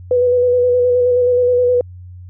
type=tone with vibrato; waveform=sine; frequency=493.9 Hz; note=B4; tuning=in tune; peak=-10 dBFS; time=0.11-1.81 s; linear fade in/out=2 ms; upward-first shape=square; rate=9.5 Hz; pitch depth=18 cents each way; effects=added 90 Hz sine -32 dBFS peak until 2.29 s